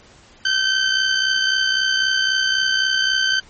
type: tone with amplitude modulation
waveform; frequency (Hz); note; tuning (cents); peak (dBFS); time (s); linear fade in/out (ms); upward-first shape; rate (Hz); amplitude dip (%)
20% pulse; 1544; G6; -27; -9; 0.45-3.4; 5; sine; 63.8; 50
effects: pink hiss -48 dBFS RMS until 3.49 s + MP3 32 kbps